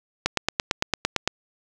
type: click train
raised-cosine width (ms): 0.2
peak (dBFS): -3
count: 10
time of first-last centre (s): 0.26-1.276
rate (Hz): 8.86
effects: none